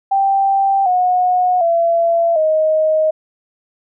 sine tone with pitch steps, 784 / 727.3 / 674.7 / 625.9 Hz, G5 / F#5 / E5 / D#5, 0 / -30 / +40 / +10 cents, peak -11 dBFS, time 0.11-3.11 s, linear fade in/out 10 ms, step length 750 ms, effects none

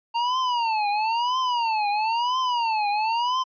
square tone with vibrato, 920 Hz, A#5, 23 cents flat, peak -22 dBFS, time 0.14-3.44 s, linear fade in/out 20 ms, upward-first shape triangle, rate 1 Hz, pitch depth 220 cents each way, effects resampled to 11025 Hz

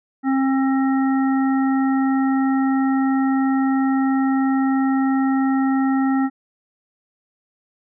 harmonic tone, 267.7 Hz, C4, 40 cents sharp, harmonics 1 / 3 / 5 / 7, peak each -16 / -26 / -30 / -33 dBFS, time 0.23-6.3 s, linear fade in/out 50 ms, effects none

